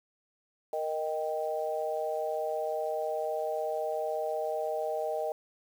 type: chord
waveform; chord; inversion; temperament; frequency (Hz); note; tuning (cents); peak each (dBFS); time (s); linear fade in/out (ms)
sine; Eb major; second; equal; 466.2 / 622.3 / 784; Bb4 / Eb5 / G5; 0 / 0 / 0; -35 / -32 / -36; 0.73-5.32; 2
effects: 9-bit